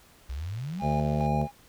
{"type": "exponential sweep", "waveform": "sine", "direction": "up", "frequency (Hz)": [58.7, 206.4], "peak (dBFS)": -31, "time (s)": [0.29, 0.82], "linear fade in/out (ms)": 10}
{"type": "click train", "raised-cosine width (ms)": 0.2, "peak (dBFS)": -32, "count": 78, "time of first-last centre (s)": [0.3, 1.261], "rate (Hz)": 80.1}
{"type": "tone with tremolo", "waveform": "triangle", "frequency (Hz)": 814, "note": "G#5", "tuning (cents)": -35, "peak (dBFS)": -27, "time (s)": [0.79, 1.52], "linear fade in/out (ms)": 50, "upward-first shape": "square", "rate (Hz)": 2.4, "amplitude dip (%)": 60}
{"type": "harmonic tone", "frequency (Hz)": 74.4, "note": "D2", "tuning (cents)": 23, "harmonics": [1, 2, 3, 5, 6, 7, 8, 9], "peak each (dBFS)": [-33, -27, -30, -39, -41, -36, -42, -35], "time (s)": [0.81, 1.48], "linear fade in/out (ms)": 50}
{"effects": ["pink hiss -57 dBFS RMS until 1.68 s"]}